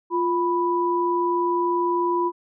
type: tone pair together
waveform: sine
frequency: 349.2 / 987.7 Hz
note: F4 / B5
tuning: 0 / 0 cents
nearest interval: octave + tritone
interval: 1800 cents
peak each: -22 dBFS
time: 0.1-2.32 s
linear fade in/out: 50 ms
effects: none